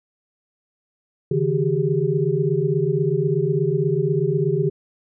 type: tone cluster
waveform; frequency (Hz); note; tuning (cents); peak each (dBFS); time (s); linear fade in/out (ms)
sine; 142.9 / 159.3 / 379.7 / 407.9; D3 / D#3 / F#4 / G#4; -47 / +41 / +45 / -31; -23; 1.31-4.7; 5
effects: none